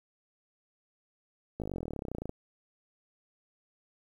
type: slowing click train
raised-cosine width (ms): 2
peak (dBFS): -23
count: 27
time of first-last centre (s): 1.6-2.294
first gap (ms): 18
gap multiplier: 1.03
effects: 10-bit